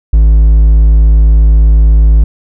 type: tone with hard clipping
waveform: triangle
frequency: 54.1 Hz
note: A1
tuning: 29 cents flat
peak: -3 dBFS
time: 0.13-2.24 s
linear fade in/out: 5 ms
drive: 6 dB
effects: none